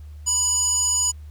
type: tone with band-pass filter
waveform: square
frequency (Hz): 985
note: B5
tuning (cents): -5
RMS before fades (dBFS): -21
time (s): 0.26-1.12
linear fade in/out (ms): 20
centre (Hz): 7200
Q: 8.3
effects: added 75 Hz sine -36 dBFS peak until 1.3 s + pink hiss -60 dBFS RMS until 1.3 s